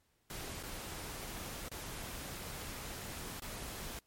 pink noise with dropouts, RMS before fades -44 dBFS, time 0.3-3.99 s, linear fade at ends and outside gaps 2 ms, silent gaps 0.628-0.634 / 1.685-1.715 / 3.398-3.42 s, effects pink hiss -75 dBFS RMS until 4.06 s + MP3 64 kbps

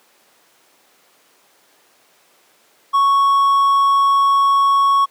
triangle tone, 1108.7 Hz, C#6, in tune, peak -9 dBFS, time 2.93-5.06 s, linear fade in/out 20 ms, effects pink hiss -54 dBFS RMS until 5.1 s + high-pass 400 Hz 12 dB/octave

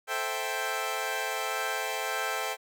15% pulse chord, A minor seventh, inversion none, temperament equal, 440 / 523.3 / 659.3 / 784 Hz, A4 / C5 / E5 / G5, 0 / 0 / 0 / 0 cents, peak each -30 / -30 / -30 / -27 dBFS, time 0.07-2.57 s, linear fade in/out 50 ms, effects none

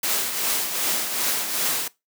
white noise with tremolo, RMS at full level -22 dBFS, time 0.03-1.88 s, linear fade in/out 5 ms, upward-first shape triangle, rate 2.6 Hz, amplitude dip 55%, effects noise-tail reverb RT60 0.2 s tail -20 dB re dry + high-pass 200 Hz 12 dB/octave

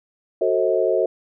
sine chord, F# diminished seventh, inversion none, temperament just, 370 / 444 / 532.8 / 639.4 Hz, F#4 / A4 / C5 / Eb5, 0 / +16 / +31 / +47 cents, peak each -22 dBFS, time 0.41-1.06 s, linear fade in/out 5 ms, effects none

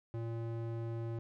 square tone with band-pass filter, 115.2 Hz, A#2, 20 cents flat, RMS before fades -39 dBFS, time 0.14-1.19 s, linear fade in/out 0 ms, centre 250 Hz, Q 0.67, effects none

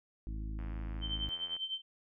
harmonic tone, 53.2 Hz, G#1, 42 cents sharp, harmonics 1 / 2 / 3 / 4 / 5 / 6, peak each -37 / -48 / -52 / -51 / -54 / -53 dBFS, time 0.27-1.29 s, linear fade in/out 0 ms
click train, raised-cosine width 0.5 ms, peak -38 dBFS, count 84, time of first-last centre 0.59-1.565 s, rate 85.1 Hz
sine tone with tremolo, 3106 Hz, G7, 17 cents flat, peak -32 dBFS, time 1.01-1.82 s, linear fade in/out 50 ms, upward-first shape triangle, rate 10 Hz, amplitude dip 85%
effects none

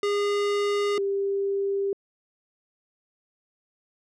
square / sine tone pair in turn, 408.1 / 396 Hz, G#4 / G4, -30 / +18 cents, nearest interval minor second, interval 52 cents, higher first, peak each -23 dBFS, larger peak neither, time 0.03-0.98 / 0.98-1.93 s, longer neither, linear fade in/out 2 ms, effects low-pass 6000 Hz 12 dB/octave

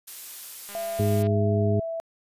blue noise, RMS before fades -38 dBFS, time 0.07-1.23 s, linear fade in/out 10 ms
click train, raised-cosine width 0.3 ms, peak -28 dBFS, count 118, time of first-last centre 0.69-1.269 s, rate 202 Hz
sine tone with pitch glide, 672 to 659.7 Hz, E5 to E5, +33 to +1 cents, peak -28 dBFS, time 0.75-2 s, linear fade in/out 0 ms, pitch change -32 cents, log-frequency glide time 0.86-1.79 s
harmonic tone, 103.5 Hz, G#2, 5 cents flat, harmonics 1 / 2 / 3 / 4, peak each -22 / -27 / -34 / -27 dBFS, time 0.99-1.8 s, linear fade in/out 5 ms
effects resampled to 32000 Hz

